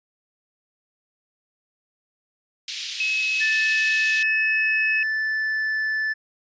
white band-pass noise, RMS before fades -32 dBFS, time 2.68-4.23 s, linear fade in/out 2 ms, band 2500 to 5000 Hz, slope 24 dB/octave
sine tone, 2570 Hz, E7, 45 cents flat, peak -21 dBFS, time 3-5.03 s, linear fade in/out 2 ms
triangle tone with pitch glide, 1760 to 1748.9 Hz, A6 to A6, 0 to -11 cents, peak -20 dBFS, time 3.4-6.14 s, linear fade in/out 20 ms, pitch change -11 cents, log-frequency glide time 4.36-5.86 s
effects resampled to 16000 Hz

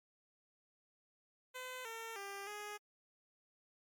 10% pulse tone with pitch steps, 509 / 453.8 / 397.7 / 416.2 Hz, C5 / A#4 / G4 / G#4, -48 / -47 / +25 / +4 cents, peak -36 dBFS, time 1.54-2.78 s, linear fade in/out 20 ms, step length 310 ms, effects MP3 96 kbps

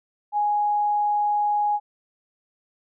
sine tone, 830.6 Hz, G#5, in tune, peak -19 dBFS, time 0.32-1.8 s, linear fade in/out 50 ms, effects none

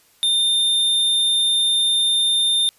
square tone, 3615 Hz, A7, 46 cents sharp, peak -16 dBFS, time 0.23-2.69 s, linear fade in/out 0 ms, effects white hiss -56 dBFS RMS until 2.78 s + resampled to 32000 Hz

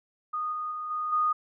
sine tone with level steps, 1234 Hz, D#6, 15 cents flat, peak -28 / -30 / -32 / -28 / -22 dBFS, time 0.33-1.33 s, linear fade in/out 10 ms, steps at 0.52 / 0.71 / 0.9 / 1.12 s, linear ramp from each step 10 ms, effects none

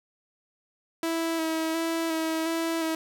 sawtooth tone with vibrato, 325.4 Hz, E4, 22 cents flat, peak -22 dBFS, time 1.03-2.95 s, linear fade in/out 2 ms, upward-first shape square, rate 1.4 Hz, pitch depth 20 cents each way, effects 10-bit

